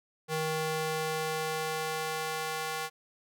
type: tone with high-pass filter sweep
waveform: square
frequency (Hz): 157.5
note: D#3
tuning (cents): +21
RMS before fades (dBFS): -33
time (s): 0.28-2.9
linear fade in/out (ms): 50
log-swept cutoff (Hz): 320 to 800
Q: 0.84
effects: none